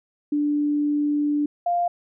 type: tone pair in turn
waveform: sine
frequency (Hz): 293.7 / 698.5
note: D4 / F5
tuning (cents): 0 / 0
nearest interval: octave + minor third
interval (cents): 1500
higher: second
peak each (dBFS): -19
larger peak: neither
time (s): 0.32-1.46 / 1.66-1.88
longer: first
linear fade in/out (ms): 5
effects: none